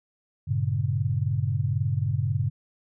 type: chord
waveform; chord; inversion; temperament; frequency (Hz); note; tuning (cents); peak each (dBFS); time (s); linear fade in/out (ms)
sine; G diminished; none; equal with one note detuned; 98 / 116.54 / 140.36; G2 / Bb2 / Db3; 0 / 0 / +22; -27; 0.47-2.5; 20
effects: none